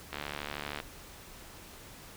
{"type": "click train", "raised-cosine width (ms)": 0.3, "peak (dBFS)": -20, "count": 50, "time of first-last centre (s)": [0.13, 0.801], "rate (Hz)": 73, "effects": ["pink hiss -50 dBFS RMS until 2.16 s"]}